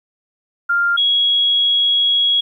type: tone pair in turn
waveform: sine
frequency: 1396.9 / 3322 Hz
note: F6 / G#7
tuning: 0 / 0 cents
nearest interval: octave + minor third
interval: 1500 cents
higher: second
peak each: -13 / -12 dBFS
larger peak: second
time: 0.69-0.97 / 0.97-2.41 s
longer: second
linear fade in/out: 10 ms
effects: 9-bit